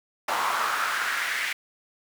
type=noise with high-pass filter sweep; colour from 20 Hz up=brown; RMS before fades=-27 dBFS; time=0.28-1.53 s; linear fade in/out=5 ms; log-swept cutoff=950 to 2000 Hz; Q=3.2; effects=none